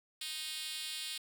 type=tone with high-pass filter; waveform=5% pulse; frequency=311.1 Hz; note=D#4; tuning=in tune; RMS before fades=-41 dBFS; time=0.21-1.18 s; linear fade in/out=5 ms; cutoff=3900 Hz; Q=1.4; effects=none